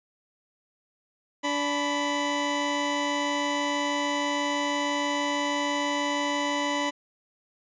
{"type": "tone pair together", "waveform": "20% pulse", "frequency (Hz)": [289.6, 990.5], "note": ["D4", "B5"], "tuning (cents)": [-24, 5], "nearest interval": "octave + major sixth", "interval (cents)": 2129, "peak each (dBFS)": -23, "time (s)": [1.43, 6.91], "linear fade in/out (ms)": 20, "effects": ["resampled to 16000 Hz"]}